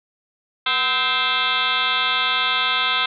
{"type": "tone with frequency modulation", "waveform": "sine", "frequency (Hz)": 2371, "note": "D7", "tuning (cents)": 16, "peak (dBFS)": -17, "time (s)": [0.66, 3.06], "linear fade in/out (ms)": 5, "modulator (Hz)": 270, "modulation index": 5.2, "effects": []}